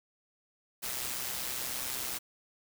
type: noise with amplitude modulation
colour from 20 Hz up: white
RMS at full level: -34 dBFS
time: 0.82-2.19 s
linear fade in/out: 20 ms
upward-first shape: sine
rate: 127 Hz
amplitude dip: 50%
effects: none